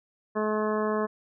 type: harmonic tone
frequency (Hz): 214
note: A3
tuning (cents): -48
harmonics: 1 / 2 / 3 / 4 / 5 / 6 / 7 / 8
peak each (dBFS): -30 / -28 / -32 / -40 / -32 / -40 / -44 / -40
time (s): 0.35-1.07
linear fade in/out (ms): 20
effects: none